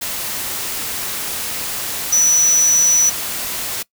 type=tone in noise; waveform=sine; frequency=5930 Hz; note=F#8; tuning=3 cents sharp; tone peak=-10 dBFS; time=2.12-3.1 s; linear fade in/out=10 ms; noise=white; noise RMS=-24 dBFS; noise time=0.01-3.83 s; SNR=+11 dB; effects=noise-tail reverb RT60 0.1 s tail -22 dB re dry